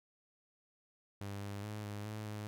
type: tone with pitch steps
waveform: sawtooth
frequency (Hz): 100.2 / 100.9 / 105.9 / 103.2 / 107.2 / 105.4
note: G2 / G#2 / G#2 / G#2 / A2 / G#2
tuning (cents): +38 / -49 / +34 / -10 / -45 / +26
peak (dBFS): -37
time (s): 1.21-2.47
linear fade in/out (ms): 0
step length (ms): 210
effects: none